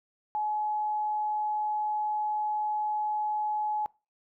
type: tone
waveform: sine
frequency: 848 Hz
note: G#5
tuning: 36 cents sharp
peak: -27 dBFS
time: 0.35-3.86 s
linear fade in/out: 0 ms
effects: noise-tail reverb RT60 0.3 s tail -23 dB re dry